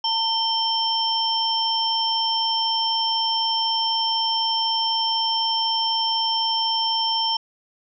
sine tone cluster, 906 / 3127 / 5370 Hz, A#5 / G7 / E8, -50 / -5 / +31 cents, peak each -24 dBFS, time 0.04-7.37 s, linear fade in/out 5 ms, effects none

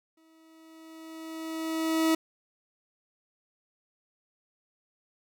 40% pulse tone with exponential growth, 321.8 Hz, E4, 42 cents flat, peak -20 dBFS, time 0.17-2.15 s, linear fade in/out 5 ms, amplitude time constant 430 ms, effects none

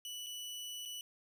sawtooth tone with dropouts, 2960 Hz, F#7, in tune, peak -39 dBFS, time 0.05-1.01 s, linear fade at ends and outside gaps 1 ms, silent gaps 0.263-0.267 / 0.853-0.857 s, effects none

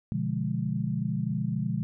sine chord, B diminished seventh, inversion none, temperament equal, 123.47 / 146.83 / 174.61 / 207.7 Hz, B2 / D3 / F3 / Ab3, 0 / 0 / 0 / 0 cents, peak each -32 dBFS, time 0.12-1.83 s, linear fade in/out 0 ms, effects none

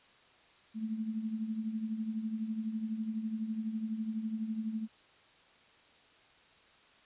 sine tone with tremolo, 220 Hz, A3, in tune, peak -30 dBFS, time 0.74-4.88 s, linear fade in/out 50 ms, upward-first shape triangle, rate 12 Hz, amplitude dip 70%, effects white hiss -62 dBFS RMS until 7.05 s + resampled to 8000 Hz

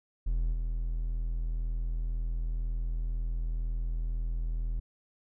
triangle tone with level steps, 41 Hz, E1, 9 cents flat, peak -24 / -27 dBFS, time 0.26-4.8 s, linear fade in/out 10 ms, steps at 0.52 s, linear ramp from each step 20 ms, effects none

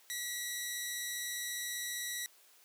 10% pulse tone pair together, 1932 / 2047 Hz, B6 / C7, -39 / -38 cents, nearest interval minor second, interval 101 cents, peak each -28 / -39 dBFS, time 0.1-2.26 s, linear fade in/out 0 ms, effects white hiss -63 dBFS RMS until 2.64 s + high-pass 400 Hz 12 dB/octave

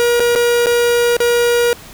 45% pulse tone with dropouts, 477.2 Hz, A#4, 41 cents sharp, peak -11 dBFS, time 0-1.73 s, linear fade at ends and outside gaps 0 ms, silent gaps 0.197-0.203 / 0.352-0.359 / 0.66-0.668 / 1.167-1.203 s, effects pink hiss -37 dBFS RMS until 1.93 s

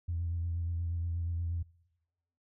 sine tone with vibrato, 84.9 Hz, F2, 48 cents flat, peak -30 dBFS, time 0.08-1.63 s, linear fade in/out 10 ms, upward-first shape triangle, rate 8.4 Hz, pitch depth 38 cents each way, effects noise-tail reverb RT60 1.0 s tail -25 dB re dry + tanh soft clip ceiling -26 dBFS

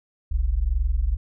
sine tone pair together, 42.3 / 64.2 Hz, E1 / C2, +45 / -32 cents, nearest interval perfect fifth, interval 723 cents, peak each -22 dBFS, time 0.31-1.17 s, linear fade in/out 10 ms, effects none

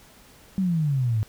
sine exponential sweep, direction down, 196 to 104.1 Hz, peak -20 dBFS, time 0.58-1.23 s, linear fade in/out 0 ms, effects pink hiss -52 dBFS RMS until 1.28 s

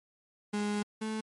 35% pulse tone pair in turn, 207.3 / 218.2 Hz, G#3 / A3, -3 / -14 cents, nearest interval minor second, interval 89 cents, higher second, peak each -28 / -31 dBFS, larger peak first, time 0.53-0.83 / 1.01-1.21 s, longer first, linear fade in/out 10 ms, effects MP3 48 kbps

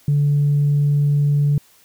sine tone, 144.8 Hz, D3, 24 cents flat, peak -12 dBFS, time 0.08-1.58 s, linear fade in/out 2 ms, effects tanh soft clip ceiling -10 dBFS + white hiss -53 dBFS RMS until 1.84 s

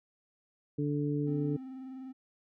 harmonic tone, 146 Hz, D3, 10 cents flat, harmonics 1 / 2 / 3, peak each -32 / -32 / -37 dBFS, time 0.78-1.57 s, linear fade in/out 10 ms
triangle tone with vibrato, 261.6 Hz, C4, in tune, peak -39 dBFS, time 1.26-2.13 s, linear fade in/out 20 ms, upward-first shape triangle, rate 20 Hz, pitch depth 48 cents each way
effects none

